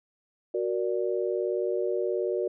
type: chord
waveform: sine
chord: Gb augmented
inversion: none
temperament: equal with one note detuned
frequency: 370 / 468.9 / 587.3 Hz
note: Gb4 / Bb4 / D5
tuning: 0 / +10 / 0 cents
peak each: -28 / -30 / -32 dBFS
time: 0.54-2.48 s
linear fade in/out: 5 ms
effects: none